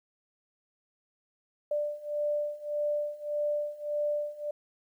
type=beating tone pair; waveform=sine; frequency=590 / 591.7 Hz; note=D5 / D5; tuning=+8 / +13 cents; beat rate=1.7 Hz; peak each=-33 / -31 dBFS; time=1.71-4.51 s; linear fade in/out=5 ms; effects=11-bit